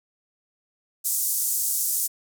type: band-pass noise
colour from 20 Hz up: white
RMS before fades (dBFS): -25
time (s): 1.04-2.08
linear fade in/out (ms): 20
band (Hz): 6600 to 15000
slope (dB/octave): 24
effects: none